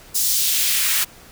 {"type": "noise with high-pass filter sweep", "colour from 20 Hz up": "white", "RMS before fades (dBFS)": -19, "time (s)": [0.14, 1.05], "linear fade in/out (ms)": 20, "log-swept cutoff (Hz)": [6000, 1400], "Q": 1.2, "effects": ["pink hiss -45 dBFS RMS until 1.31 s"]}